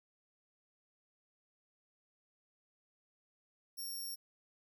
10% pulse tone, 5520 Hz, F8, 21 cents flat, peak -35 dBFS, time 3.77-4.16 s, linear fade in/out 20 ms, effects none

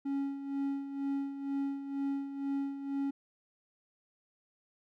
triangle tone with tremolo, 277.2 Hz, C#4, in tune, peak -28 dBFS, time 0.05-3.11 s, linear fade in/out 10 ms, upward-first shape sine, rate 2.1 Hz, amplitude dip 65%, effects none

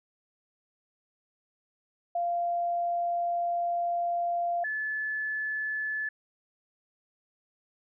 sine tone pair in turn, 693 / 1729.2 Hz, F5 / A6, -14 / -31 cents, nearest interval octave + major third, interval 1583 cents, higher second, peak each -26 / -29 dBFS, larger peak first, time 2.15-4.64 / 4.64-6.09 s, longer first, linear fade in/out 5 ms, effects none

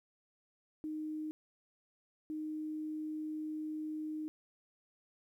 sine tone bursts at uneven times, 309 Hz, D#4, 12 cents flat, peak -37 dBFS, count 2, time 0.84-1.31 / 2.3-4.28 s, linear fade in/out 0 ms, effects 12-bit

